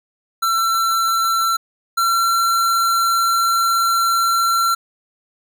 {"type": "tone pair in turn", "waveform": "square", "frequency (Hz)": [1347, 1359.5], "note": ["E6", "F6"], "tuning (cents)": [37, -47], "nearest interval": "unison", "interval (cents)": 16, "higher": "second", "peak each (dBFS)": [-16, -15], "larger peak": "second", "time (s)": [[0.42, 1.57], [1.97, 4.75]], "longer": "second", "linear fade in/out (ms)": 10, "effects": []}